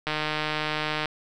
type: click train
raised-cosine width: 0.3 ms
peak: -11 dBFS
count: 152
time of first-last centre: 0.07-1.057 s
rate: 153 Hz
effects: none